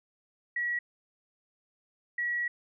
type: tone pair in turn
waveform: sine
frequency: 1923 / 1923 Hz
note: B6 / B6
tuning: -47 / -47 cents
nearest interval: unison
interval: 0 cents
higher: neither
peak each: -28 dBFS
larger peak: neither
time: 0.56-0.79 / 2.18-2.48 s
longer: second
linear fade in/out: 5 ms
effects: none